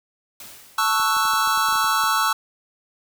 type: noise with exponential decay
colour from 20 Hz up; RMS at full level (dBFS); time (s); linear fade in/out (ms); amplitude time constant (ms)
white; -38; 0.4-1.46; 2; 230
type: chord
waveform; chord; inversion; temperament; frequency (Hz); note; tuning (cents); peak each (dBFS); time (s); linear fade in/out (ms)
square; F# minor seventh; first; equal; 880 / 1108.7 / 1318.5 / 1480; A5 / C#6 / E6 / F#6; 0 / 0 / 0 / 0; -26 / -24 / -22 / -27; 0.78-2.33; 5
type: clicks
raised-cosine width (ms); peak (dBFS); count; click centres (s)
2; -31; 11; 0.999 / 1.167 / 1.254 / 1.336 / 1.475 / 1.576 / 1.687 / 1.726 / 1.756 / 1.844 / 2.038
effects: none